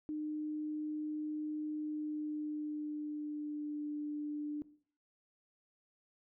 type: tone with pitch glide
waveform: sine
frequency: 304.2 to 296.9 Hz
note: D#4 to D4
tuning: -39 to +19 cents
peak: -36 dBFS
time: 0.09-4.62 s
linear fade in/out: 0 ms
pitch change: -42 cents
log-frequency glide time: 1.71-3.83 s
effects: noise-tail reverb RT60 0.5 s tail -18 dB re dry